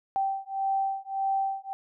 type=beating tone pair; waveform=sine; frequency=778 / 779.7 Hz; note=G5 / G5; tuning=-13 / -10 cents; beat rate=1.7 Hz; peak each=-29 dBFS; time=0.16-1.73 s; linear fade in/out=0 ms; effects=none